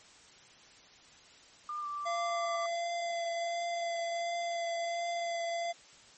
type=tone with pitch glide; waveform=sine; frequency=1202 to 1171.2 Hz; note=D6 to D6; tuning=+40 to -5 cents; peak=-35 dBFS; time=1.69-2.66 s; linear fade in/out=2 ms; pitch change=-45 cents; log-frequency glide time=1.81-1.86 s
type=tone with vibrato; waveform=square; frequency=683 Hz; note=F5; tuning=39 cents flat; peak=-33 dBFS; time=2.05-5.73 s; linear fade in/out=20 ms; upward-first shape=triangle; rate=1.4 Hz; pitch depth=15 cents each way
effects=white hiss -57 dBFS RMS until 6.17 s + MP3 32 kbps